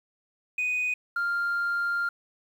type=tone pair in turn; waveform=sine; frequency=2489 / 1396.9 Hz; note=D#7 / F6; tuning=0 / 0 cents; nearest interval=minor seventh; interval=1000 cents; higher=first; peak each=-23 dBFS; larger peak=neither; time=0.58-0.94 / 1.16-2.09 s; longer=second; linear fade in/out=5 ms; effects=tanh soft clip ceiling -22 dBFS + 9-bit